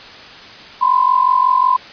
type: tone pair together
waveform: sine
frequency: 997 / 1042.5 Hz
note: B5 / C6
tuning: +16 / -7 cents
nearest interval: minor second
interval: 77 cents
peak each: -13 / -13 dBFS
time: 0.81-1.77 s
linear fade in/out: 10 ms
effects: white hiss -36 dBFS RMS until 1.92 s + resampled to 11025 Hz